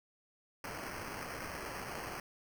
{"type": "noise with sample-and-hold", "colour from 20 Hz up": "white", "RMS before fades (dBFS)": -43, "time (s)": [0.64, 2.2], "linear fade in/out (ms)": 2, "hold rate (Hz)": 3675, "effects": []}